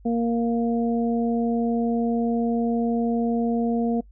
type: harmonic tone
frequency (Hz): 233.1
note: A#3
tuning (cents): 0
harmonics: 1 / 2 / 3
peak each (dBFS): -21 / -27 / -31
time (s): 0.05-4.01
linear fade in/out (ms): 10
effects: noise-tail reverb RT60 0.1 s tail -23 dB re dry + added 50 Hz sine -46 dBFS peak until 4.11 s